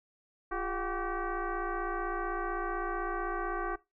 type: tone with frequency modulation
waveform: sine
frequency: 404.9 Hz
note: G#4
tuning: 44 cents flat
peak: -31 dBFS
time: 0.51-3.76 s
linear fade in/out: 10 ms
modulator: 377 Hz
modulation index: 3.1
effects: noise-tail reverb RT60 0.2 s tail -18 dB re dry